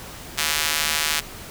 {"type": "tone with high-pass filter", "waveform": "square", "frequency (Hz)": 76.7, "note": "D#2", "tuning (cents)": -24, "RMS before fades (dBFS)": -23, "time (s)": [0.37, 1.21], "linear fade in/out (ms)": 20, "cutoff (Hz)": 2100, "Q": 0.64, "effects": ["pink hiss -38 dBFS RMS until 1.5 s"]}